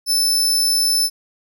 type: tone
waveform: sawtooth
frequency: 5274 Hz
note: E8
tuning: in tune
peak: -12 dBFS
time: 0.06-1.1 s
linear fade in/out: 50 ms
effects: none